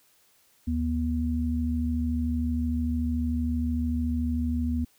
sine tone pair together, 76.19 / 241.9 Hz, D#2 / B3, -36 / -36 cents, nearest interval octave + minor sixth, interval 2000 cents, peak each -27 dBFS, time 0.67-4.85 s, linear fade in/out 10 ms, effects white hiss -63 dBFS RMS until 4.98 s

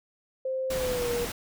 sine tone with pitch glide, 523.3 to 477.1 Hz, C5 to A#4, 0 to +40 cents, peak -27 dBFS, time 0.45-1.25 s, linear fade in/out 5 ms, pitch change -160 cents, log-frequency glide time 0.74-1.1 s
pink noise, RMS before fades -34 dBFS, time 0.7-1.32 s, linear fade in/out 5 ms
effects none

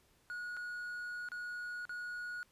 triangle tone with dropouts, 1452 Hz, F#6, 33 cents flat, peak -38 dBFS, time 0.3-2.43 s, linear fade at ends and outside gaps 0 ms, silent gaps 0.567-0.571 / 1.287-1.318 / 1.853-1.894 s, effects pink hiss -70 dBFS RMS until 2.51 s + resampled to 32000 Hz

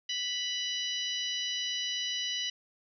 harmonic tone with a mistuned harmonic, 987.8 Hz, B5, in tune, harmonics 2 / 3 / 4 / 5 / 6, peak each -41 / -33 / -38 / -42 / -42 dBFS, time 0.09-2.5 s, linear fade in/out 5 ms, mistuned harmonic 6, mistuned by -34 cents, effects none

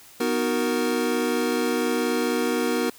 square chord, B major seventh, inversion none, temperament equal, 246.9 / 311.1 / 370 / 466.2 Hz, B3 / D#4 / F#4 / A#4, 0 / 0 / 0 / 0 cents, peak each -27 / -30 / -29 / -27 dBFS, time 0.2-2.9 s, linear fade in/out 5 ms, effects white hiss -49 dBFS RMS until 2.98 s

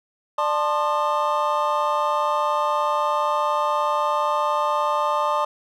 triangle tone cluster, 594 / 883 / 1056 / 1213 Hz, D5 / A5 / C6 / D#6, +20 / +6 / +16 / -44 cents, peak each -23 dBFS, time 0.38-5.45 s, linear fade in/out 5 ms, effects none

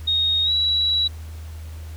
sine tone with pitch glide, 3729 to 3908 Hz, A#7 to B7, 0 to -19 cents, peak -17 dBFS, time 0.07-1.08 s, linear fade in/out 10 ms, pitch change +81 cents, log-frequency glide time 0.44-0.51 s, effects added 79 Hz sine -32 dBFS peak until 1.96 s + pink hiss -48 dBFS RMS until 1.96 s

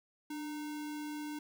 sine tone with sample-and-hold, 297.4 Hz, D4, 22 cents sharp, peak -38 dBFS, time 0.3-1.39 s, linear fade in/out 5 ms, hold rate 1225 Hz, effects none

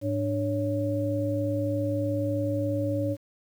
sine tone cluster, 106 / 294.8 / 558 Hz, G#2 / D4 / C#5, +36 / +7 / +11 cents, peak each -29 dBFS, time 0.01-3.17 s, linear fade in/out 50 ms, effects 9-bit

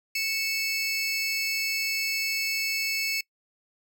25% pulse tone pair together, 2211 / 2629 Hz, C#7 / E7, -5 / -5 cents, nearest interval minor third, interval 300 cents, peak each -25 dBFS, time 0.15-3.21 s, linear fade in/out 5 ms, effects noise-tail reverb RT60 0.1 s tail -24 dB re dry

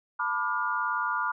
sine chord, B half-diminished seventh, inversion third, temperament just, 889 / 987.8 / 1185.3 / 1422.4 Hz, A5 / B5 / D6 / F6, +18 / 0 / +16 / +31 cents, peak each -36 / -31 / -31 / -30 dBFS, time 0.19-1.32 s, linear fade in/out 10 ms, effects none

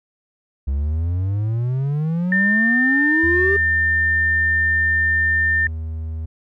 triangle exponential sweep, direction up, 66.3 to 404.3 Hz, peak -16 dBFS, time 0.67-3.57 s, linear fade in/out 10 ms
sine tone, 1800 Hz, A6, 39 cents sharp, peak -15 dBFS, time 2.32-5.67 s, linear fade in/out 2 ms
triangle tone with pitch glide, 80.3 to 79.84 Hz, E2 to D#2, -45 to +45 cents, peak -22 dBFS, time 3.23-6.26 s, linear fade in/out 10 ms, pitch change -10 cents, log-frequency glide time 4.17-5.52 s
effects none

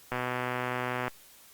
click train, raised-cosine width 0.5 ms, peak -16 dBFS, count 121, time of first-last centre 0.12-1.08 s, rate 125 Hz, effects white hiss -55 dBFS RMS until 1.53 s + Opus 48 kbps

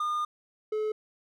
triangle tone pair in turn, 1215 / 429.6 Hz, D#6 / A4, -42 / -41 cents, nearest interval octave + tritone, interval 1799 cents, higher first, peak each -25 dBFS, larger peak neither, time 0-0.25 / 0.72-0.92 s, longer first, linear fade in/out 5 ms, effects none

